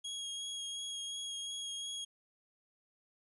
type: tone with vibrato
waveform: sawtooth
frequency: 3292 Hz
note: G#7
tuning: 16 cents flat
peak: -36 dBFS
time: 0.04-2.05 s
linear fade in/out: 10 ms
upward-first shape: sine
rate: 2.8 Hz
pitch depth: 15 cents each way
effects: resampled to 24000 Hz